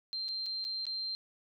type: tone with dropouts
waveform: sine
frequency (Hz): 4154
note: C8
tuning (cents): -13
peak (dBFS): -34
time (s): 0.13-1.15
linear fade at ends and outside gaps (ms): 0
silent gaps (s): 0.283-0.288 / 0.46-0.464 / 0.643-0.65 / 0.854-0.867
effects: none